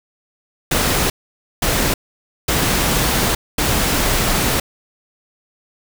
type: noise bursts at uneven times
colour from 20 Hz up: pink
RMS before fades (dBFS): -17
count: 4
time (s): 0.71-1.1 / 1.62-1.94 / 2.48-3.35 / 3.58-4.6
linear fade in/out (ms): 5
effects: none